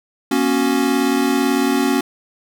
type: chord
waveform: square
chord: F# major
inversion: first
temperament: equal with one note detuned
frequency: 239.1 / 277.2 / 370 Hz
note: A#3 / C#4 / F#4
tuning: +44 / 0 / 0 cents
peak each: -21 / -18 / -22 dBFS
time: 0.31-2.01 s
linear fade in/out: 5 ms
effects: none

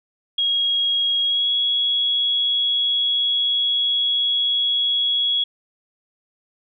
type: tone with pitch glide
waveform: sine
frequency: 3289 to 3341 Hz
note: G#7 to G#7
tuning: -18 to +10 cents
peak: -17 dBFS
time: 0.38-5.44 s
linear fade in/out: 5 ms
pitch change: +28 cents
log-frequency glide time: 1.22-1.49 s
effects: none

